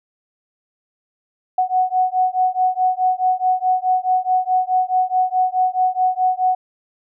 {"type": "beating tone pair", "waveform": "sine", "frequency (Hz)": [738, 742.7], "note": ["F#5", "F#5"], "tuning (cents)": [-5, 6], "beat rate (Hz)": 4.7, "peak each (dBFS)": -18, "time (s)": [1.58, 6.55], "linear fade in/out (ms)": 5, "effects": []}